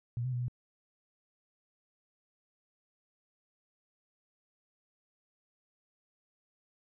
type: tone with pitch steps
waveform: sine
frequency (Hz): 119.4 / 128.4 / 122.6 / 123.3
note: A#2 / C3 / B2 / B2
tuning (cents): +42 / -32 / -12 / -2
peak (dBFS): -31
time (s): 0.17-0.482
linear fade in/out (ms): 0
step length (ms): 78
effects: none